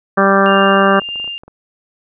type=harmonic tone; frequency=196 Hz; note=G3; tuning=in tune; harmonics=1 / 2 / 3 / 4 / 5 / 6 / 7 / 8 / 9; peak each=-15 / -16 / -15 / -19 / -24 / -14 / -21 / -17 / -26 dBFS; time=0.17-1 s; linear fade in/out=10 ms
type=tone with tremolo; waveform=sine; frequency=2800 Hz; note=F7; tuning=4 cents sharp; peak=-20 dBFS; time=0.46-1.38 s; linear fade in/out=0 ms; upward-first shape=sine; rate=1.7 Hz; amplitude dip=55%
type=clicks; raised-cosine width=1 ms; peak=-24 dBFS; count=11; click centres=0.828 / 0.873 / 0.938 / 1.018 / 1.089 / 1.158 / 1.199 / 1.244 / 1.277 / 1.435 / 1.48 s
effects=none